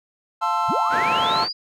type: chord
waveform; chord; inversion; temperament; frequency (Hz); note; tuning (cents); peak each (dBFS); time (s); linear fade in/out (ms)
triangle; F major seventh; none; equal with one note detuned; 698.5 / 880 / 1046.5 / 1334.6; F5 / A5 / C6 / E6; 0 / 0 / 0 / +21; -27 / -21 / -24 / -22; 0.41-1.45; 20
type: linear sweep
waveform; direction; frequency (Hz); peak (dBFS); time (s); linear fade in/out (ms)
sine; up; 65.41 to 4978; -24; 0.68-1.53; 20
type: band-pass noise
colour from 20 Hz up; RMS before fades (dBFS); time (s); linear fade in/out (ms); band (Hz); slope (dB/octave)
white; -28; 0.89-1.49; 50; 140 to 1400; 12
effects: none